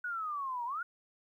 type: exponential two-way sweep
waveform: sine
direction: down then up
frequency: 1482 to 930 to 1482 Hz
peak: -34 dBFS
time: 0.04-0.83 s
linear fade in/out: 5 ms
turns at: 0.65 s
effects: 12-bit